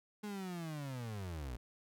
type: linear sweep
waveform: 35% pulse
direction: down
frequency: 212 to 55.6 Hz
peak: -39 dBFS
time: 0.23-1.57 s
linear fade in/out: 10 ms
effects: none